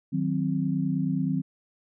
sine chord, C diminished, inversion first, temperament equal, 155.56 / 185 / 261.6 Hz, Eb3 / Gb3 / C4, 0 / 0 / 0 cents, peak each -28 dBFS, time 0.12-1.42 s, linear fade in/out 20 ms, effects none

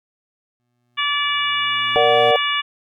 25% pulse tone with exponential growth, 121.3 Hz, B2, 31 cents flat, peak -27 dBFS, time 0.6-2.31 s, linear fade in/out 0 ms, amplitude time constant 370 ms
harmonic tone, 578 Hz, D5, 28 cents flat, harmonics 2 / 3 / 4 / 5 / 6, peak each -23 / -26 / -24 / -23 / -26 dBFS, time 0.97-2.62 s, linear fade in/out 20 ms
sine chord, Bb augmented, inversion none, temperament equal, 466.2 / 587.3 / 740 Hz, Bb4 / D5 / F#5, 0 / 0 / 0 cents, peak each -17 dBFS, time 1.96-2.36 s, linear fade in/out 0 ms
effects none

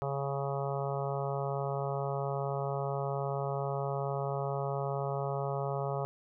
harmonic tone, 138.8 Hz, C#3, 3 cents sharp, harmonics 1 / 3 / 4 / 5 / 6 / 7 / 8 / 9, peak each -35 / -38 / -38 / -39 / -42 / -45 / -45 / -45 dBFS, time 0.02-6.05 s, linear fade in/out 0 ms, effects none

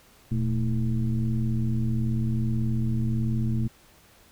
sine tone with frequency modulation, 120.2 Hz, B2, 46 cents flat, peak -22 dBFS, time 0.31-3.68 s, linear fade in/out 10 ms, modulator 101 Hz, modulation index 1.1, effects pink hiss -56 dBFS RMS until 4.31 s

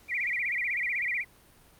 sine tone with vibrato, 2152 Hz, C7, 48 cents sharp, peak -27 dBFS, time 0.08-1.25 s, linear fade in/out 50 ms, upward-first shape sine, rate 16 Hz, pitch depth 210 cents each way, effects pink hiss -58 dBFS RMS until 1.79 s + Opus 48 kbps

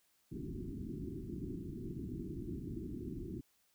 white low-pass noise, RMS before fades -43 dBFS, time 0.31-3.41 s, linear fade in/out 10 ms, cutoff 380 Hz, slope 96 dB/octave, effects white hiss -74 dBFS RMS until 3.74 s

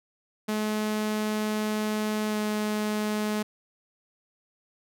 sawtooth tone with pitch glide, 213.7 to 212 Hz, G#3 to G#3, +50 to +36 cents, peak -22 dBFS, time 0.48-3.43 s, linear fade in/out 10 ms, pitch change -14 cents, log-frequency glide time 2.28-2.37 s, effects none

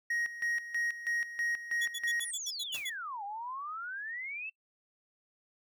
triangle tone with tremolo, 1882 Hz, A#6, 16 cents sharp, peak -28 dBFS, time 0.1-2.31 s, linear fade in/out 5 ms, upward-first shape square, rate 3.1 Hz, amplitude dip 75%
sawtooth tone bursts, 3404 Hz, G#7, 42 cents sharp, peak -32 dBFS, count 9, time 1.81-2.899 s, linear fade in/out 10 ms, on 49 ms, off 81 ms
sine exponential two-way sweep, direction down then up, 11460 to 787 to 2691 Hz, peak -37 dBFS, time 2.2-4.5 s, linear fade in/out 10 ms, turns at 3.24 s
white noise with exponential decay, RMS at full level -40 dBFS, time 2.74-2.95 s, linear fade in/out 5 ms, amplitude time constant 45 ms
effects noise-tail reverb RT60 0.1 s tail -25 dB re dry

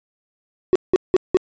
triangle tone bursts, 370 Hz, F#4, in tune, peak -7 dBFS, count 4, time 0.73-1.37 s, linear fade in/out 0 ms, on 25 ms, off 180 ms, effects tanh soft clip ceiling -5 dBFS + resampled to 16000 Hz

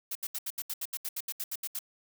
blue noise bursts, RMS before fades -35 dBFS, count 15, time 0.11-1.791 s, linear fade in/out 5 ms, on 43 ms, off 74 ms, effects none

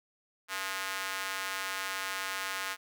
square tone with high-pass filter, 96.1 Hz, G2, 34 cents flat, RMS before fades -36 dBFS, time 0.48-2.77 s, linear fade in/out 50 ms, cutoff 1400 Hz, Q 1.3, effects none

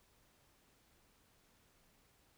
silence, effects pink hiss -71 dBFS RMS until 2.37 s

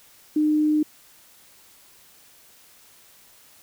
sine tone, 304.1 Hz, D#4, 40 cents flat, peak -17 dBFS, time 0.36-0.83 s, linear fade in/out 5 ms, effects white hiss -53 dBFS RMS until 3.62 s

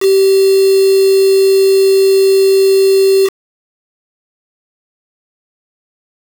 sine tone with quantisation, 387.4 Hz, G4, 20 cents flat, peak -6 dBFS, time 0-3.3 s, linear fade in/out 50 ms, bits 3, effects none

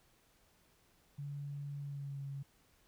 sine tone with pitch glide, 142.8 to 138.73 Hz, D3 to C#3, -48 to +2 cents, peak -40 dBFS, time 1.18-2.43 s, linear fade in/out 10 ms, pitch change -50 cents, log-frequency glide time 1.79-2.21 s, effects pink hiss -70 dBFS RMS until 2.87 s

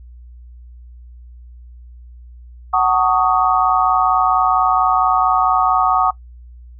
sine chord, D# half-diminished seventh, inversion first, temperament just, 746.7 / 896 / 1120.1 / 1244.5 Hz, F#5 / A5 / C#6 / D#6, +16 / +31 / +18 / 0 cents, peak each -16 / -21 / -17 / -17 dBFS, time 2.73-6.11 s, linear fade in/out 10 ms, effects noise-tail reverb RT60 0.1 s tail -19 dB re dry + added 60 Hz sine -36 dBFS peak until 6.79 s

